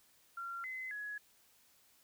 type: tone with pitch steps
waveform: sine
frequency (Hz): 1376 / 2042 / 1680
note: F6 / C7 / G#6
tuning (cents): -26 / -43 / +19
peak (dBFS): -40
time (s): 0.37-1.18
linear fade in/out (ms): 5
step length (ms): 270
effects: white hiss -68 dBFS RMS until 2.03 s